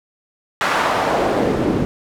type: noise with band-pass filter sweep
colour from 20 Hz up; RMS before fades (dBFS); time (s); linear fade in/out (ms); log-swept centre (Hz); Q
pink; -18; 0.61-1.85; 0; 1400 to 230; 1.3
effects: none